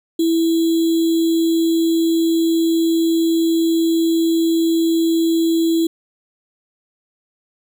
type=tone with sample-and-hold; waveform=sine; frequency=329.6 Hz; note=E4; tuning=in tune; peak=-13 dBFS; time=0.19-5.87 s; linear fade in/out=5 ms; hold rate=3675 Hz; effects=none